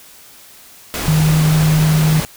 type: tone in noise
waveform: sine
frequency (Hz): 155.56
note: D#3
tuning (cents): 0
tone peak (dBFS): -10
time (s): 1.08-2.2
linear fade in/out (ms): 0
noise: pink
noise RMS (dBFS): -22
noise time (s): 0.94-2.25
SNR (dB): +9
effects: white hiss -42 dBFS RMS until 2.36 s